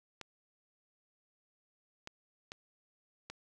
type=clicks; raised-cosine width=0.2 ms; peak=-26 dBFS; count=4; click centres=0.213 / 2.074 / 2.519 / 3.3 s; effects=none